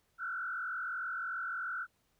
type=tone with frequency modulation; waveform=sine; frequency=1436 Hz; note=F6; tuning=48 cents sharp; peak=-35 dBFS; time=0.18-1.87 s; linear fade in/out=50 ms; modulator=43.2 Hz; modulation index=2.2; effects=pink hiss -75 dBFS RMS until 2.19 s